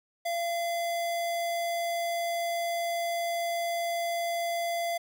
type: tone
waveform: square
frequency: 683 Hz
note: F5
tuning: 39 cents flat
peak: -29 dBFS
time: 0.25-4.98 s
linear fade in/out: 10 ms
effects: 10-bit